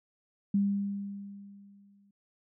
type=tone with exponential decay; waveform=sine; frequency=200.1 Hz; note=G3; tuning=36 cents sharp; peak=-22 dBFS; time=0.54-2.11 s; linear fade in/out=5 ms; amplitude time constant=340 ms; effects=none